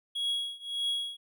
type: tone with tremolo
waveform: triangle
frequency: 3322 Hz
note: G#7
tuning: in tune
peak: -25 dBFS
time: 0.15-1.17 s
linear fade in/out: 10 ms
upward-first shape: triangle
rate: 1.7 Hz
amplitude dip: 95%
effects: none